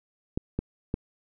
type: clicks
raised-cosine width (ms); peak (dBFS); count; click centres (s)
3; -14; 3; 0.375 / 0.59 / 0.941
effects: none